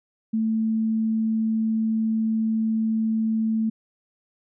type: tone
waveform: sine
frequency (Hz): 221.5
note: A3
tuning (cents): +12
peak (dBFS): -20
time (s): 0.33-3.7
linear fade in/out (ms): 10
effects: none